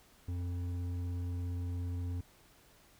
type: tone with hard clipping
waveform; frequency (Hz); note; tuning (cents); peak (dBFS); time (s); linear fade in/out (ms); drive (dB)
triangle; 88.3; F2; +20; -36; 0.28-2.21; 5; 11
effects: pink hiss -63 dBFS RMS until 2.99 s